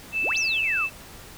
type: tone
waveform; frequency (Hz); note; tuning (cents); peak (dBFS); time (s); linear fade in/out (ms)
sine; 2637; E7; 0; -22; 0.12-0.9; 50
type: exponential two-way sweep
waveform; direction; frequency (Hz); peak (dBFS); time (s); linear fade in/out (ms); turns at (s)
sine; up then down; 187.1 to 6420 to 1043; -28; 0.22-0.87; 50; 0.38
effects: pink hiss -44 dBFS RMS until 1.37 s